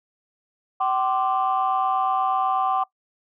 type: chord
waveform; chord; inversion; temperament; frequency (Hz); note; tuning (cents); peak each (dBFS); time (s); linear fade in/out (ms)
sine; G suspended fourth; none; equal with one note detuned; 764.8 / 1046.5 / 1174.7; G5 / C6 / D6; -43 / 0 / 0; -21 / -26 / -24; 0.8-2.84; 10
effects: noise-tail reverb RT60 0.1 s tail -20 dB re dry + tanh soft clip ceiling -12 dBFS